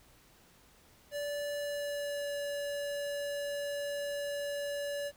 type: tone with pitch glide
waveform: square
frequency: 580 to 573.3 Hz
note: D5 to D5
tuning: -22 to -42 cents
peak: -35 dBFS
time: 1.11-5.12 s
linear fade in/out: 50 ms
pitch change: -20 cents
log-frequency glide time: 1.55-2.36 s
effects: pink hiss -62 dBFS RMS until 5.16 s